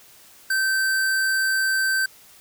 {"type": "tone", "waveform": "square", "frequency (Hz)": 1551, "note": "G6", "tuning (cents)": -19, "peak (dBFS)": -20, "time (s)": [0.5, 2.06], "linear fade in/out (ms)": 5, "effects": ["white hiss -50 dBFS RMS until 2.4 s"]}